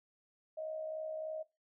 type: tone with amplitude modulation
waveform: sine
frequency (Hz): 629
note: D#5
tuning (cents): +19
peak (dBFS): -36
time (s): 0.57-1.43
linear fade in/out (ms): 10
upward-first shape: sine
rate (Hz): 63.3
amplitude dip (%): 50
effects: noise-tail reverb RT60 0.2 s tail -17 dB re dry